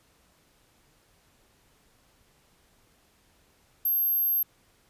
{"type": "tone", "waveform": "sine", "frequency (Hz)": 12510, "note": "G9", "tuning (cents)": -5, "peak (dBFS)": -22, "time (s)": [3.85, 4.43], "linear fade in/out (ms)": 5, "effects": ["pink hiss -64 dBFS RMS until 4.89 s", "resampled to 32000 Hz"]}